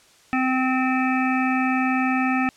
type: harmonic tone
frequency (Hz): 258.8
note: C4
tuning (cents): -19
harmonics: 1 / 3 / 5 / 7 / 9 / 10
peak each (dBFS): -21 / -26 / -28 / -29 / -31 / -31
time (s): 0.33-2.49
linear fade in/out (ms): 0
effects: white hiss -54 dBFS RMS until 2.56 s + low-pass 8000 Hz 12 dB/octave